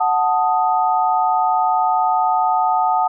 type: chord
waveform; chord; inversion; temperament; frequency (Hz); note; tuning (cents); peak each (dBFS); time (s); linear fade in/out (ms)
sine; D# diminished; first; equal; 740 / 880 / 1244.5; F#5 / A5 / D#6; 0 / 0 / 0; -17 / -18 / -21; 0-3.08; 10
effects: none